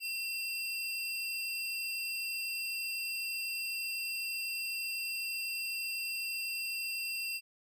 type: tone pair together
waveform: square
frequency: 2706 / 4822 Hz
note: E7 / D8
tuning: +45 / +45 cents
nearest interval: minor seventh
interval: 1000 cents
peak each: -37 / -40 dBFS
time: 0-7.41 s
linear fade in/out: 50 ms
effects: none